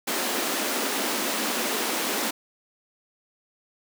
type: high-pass noise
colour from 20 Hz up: pink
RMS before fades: -27 dBFS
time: 0.07-2.31 s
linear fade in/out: 10 ms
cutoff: 220 Hz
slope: 48 dB/octave
effects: none